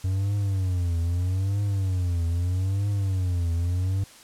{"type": "tone with vibrato", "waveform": "triangle", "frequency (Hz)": 92.5, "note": "F#2", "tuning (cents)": 0, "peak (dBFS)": -20, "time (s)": [0.04, 4.04], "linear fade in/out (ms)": 5, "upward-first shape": "triangle", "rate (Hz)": 0.79, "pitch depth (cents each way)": 180, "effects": ["white hiss -49 dBFS RMS until 4.23 s", "low-pass 10000 Hz 12 dB/octave"]}